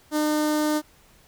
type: tone with notch filter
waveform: sawtooth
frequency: 303.1 Hz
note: D#4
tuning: 45 cents flat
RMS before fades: -23 dBFS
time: 0.11-0.82 s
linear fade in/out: 50 ms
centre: 2500 Hz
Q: 1.4
effects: pink hiss -56 dBFS RMS until 1.27 s